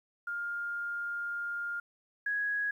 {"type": "tone pair in turn", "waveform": "sine", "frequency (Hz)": [1408, 1663.9], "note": ["F6", "G#6"], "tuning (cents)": [14, 3], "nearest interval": "minor third", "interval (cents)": 289, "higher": "second", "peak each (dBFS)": [-33, -29], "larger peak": "second", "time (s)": [[0.27, 1.8], [2.26, 2.71]], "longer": "first", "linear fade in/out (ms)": 5, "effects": ["11-bit"]}